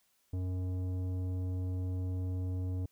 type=tone with tanh clipping; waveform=sine; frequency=91.9 Hz; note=F#2; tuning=11 cents flat; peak=-34 dBFS; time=0.33-2.86 s; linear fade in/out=5 ms; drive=12 dB; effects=white hiss -73 dBFS RMS until 2.91 s